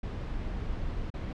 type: noise with dropouts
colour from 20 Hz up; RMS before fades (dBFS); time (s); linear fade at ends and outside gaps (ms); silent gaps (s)
brown; -34; 0.03-1.33; 5; 1.103-1.139
effects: low-pass 4000 Hz 12 dB/octave

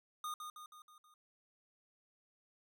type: tone with echo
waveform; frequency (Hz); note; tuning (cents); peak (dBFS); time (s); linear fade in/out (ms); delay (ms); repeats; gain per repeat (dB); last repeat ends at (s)
square; 1227; D#6; -25; -40; 0.24-0.34; 2; 160; 5; -5; 1.14
effects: none

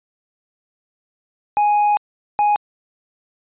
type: tone bursts at uneven times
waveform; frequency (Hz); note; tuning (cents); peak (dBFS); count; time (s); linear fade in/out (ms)
triangle; 830.6; G#5; 0; -11; 2; 1.57-1.97 / 2.39-2.56; 0
effects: resampled to 8000 Hz

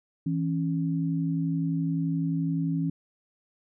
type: tone pair together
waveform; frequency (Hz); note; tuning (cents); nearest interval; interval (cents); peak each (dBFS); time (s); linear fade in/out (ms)
sine; 163.69 / 275.3; E3 / C#4; -12 / -12; major sixth; 900; -26 / -29; 0.26-2.9; 5
effects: none

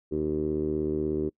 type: tone with low-pass filter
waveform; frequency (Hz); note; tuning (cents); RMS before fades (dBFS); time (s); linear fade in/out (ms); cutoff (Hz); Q
10% pulse; 76.5; D#2; -29; -28; 0.11-1.3; 20; 370; 5.2
effects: noise-tail reverb RT60 0.1 s tail -25 dB re dry

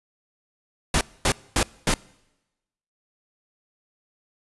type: noise bursts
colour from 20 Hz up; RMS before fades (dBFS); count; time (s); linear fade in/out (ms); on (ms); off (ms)
pink; -20; 4; 0.94-1.94; 2; 70; 240
effects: noise-tail reverb RT60 1.0 s tail -24 dB re dry + resampled to 24000 Hz

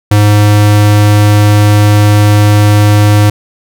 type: tone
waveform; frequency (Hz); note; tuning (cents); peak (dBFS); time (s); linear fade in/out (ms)
square; 104.2; G#2; +6; -4; 0.11-3.3; 5
effects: none

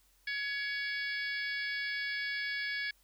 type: harmonic tone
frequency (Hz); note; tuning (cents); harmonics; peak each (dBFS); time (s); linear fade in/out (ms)
562; C#5; +24; 3 / 4 / 5 / 6 / 7 / 8 / 9; -36 / -38 / -52 / -45 / -54 / -45 / -47; 0.27-2.91; 5
effects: added 45 Hz sine -69 dBFS peak until 3.03 s + white hiss -69 dBFS RMS until 3.03 s

